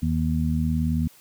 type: harmonic tone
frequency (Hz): 79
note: D#2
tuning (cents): +27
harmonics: 1 / 2 / 3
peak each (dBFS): -25 / -25 / -25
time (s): 0.02-1.08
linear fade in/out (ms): 10
effects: white hiss -53 dBFS RMS until 1.2 s